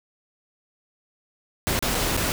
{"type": "noise with dropouts", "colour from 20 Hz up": "pink", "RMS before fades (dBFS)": -24, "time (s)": [1.67, 2.32], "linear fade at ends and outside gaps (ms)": 0, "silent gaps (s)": [[1.791, 1.825], [1.947, 1.951], [2.167, 2.174]], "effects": []}